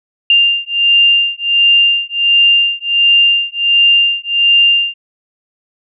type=beating tone pair; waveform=sine; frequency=2794 / 2795.4 Hz; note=F7 / F7; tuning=0 / +1 cents; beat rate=1.4 Hz; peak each=-11 dBFS; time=0.3-4.94 s; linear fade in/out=2 ms; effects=none